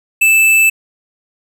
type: tone with hard clipping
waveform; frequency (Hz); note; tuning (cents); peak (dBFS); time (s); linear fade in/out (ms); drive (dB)
sine; 2636; E7; -1; -8; 0.21-0.7; 10; 15
effects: none